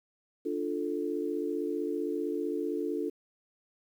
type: chord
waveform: sine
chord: D minor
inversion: none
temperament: equal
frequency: 293.7 / 349.2 / 440 Hz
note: D4 / F4 / A4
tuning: 0 / 0 / 0 cents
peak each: -34 dBFS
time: 0.45-3.1 s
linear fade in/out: 10 ms
effects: 10-bit